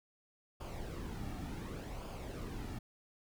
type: noise with flanger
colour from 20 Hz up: brown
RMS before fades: -43 dBFS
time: 0.6-2.79 s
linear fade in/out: 10 ms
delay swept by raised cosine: 0.51 to 2.01 ms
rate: 0.68 Hz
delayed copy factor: -0.55
effects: none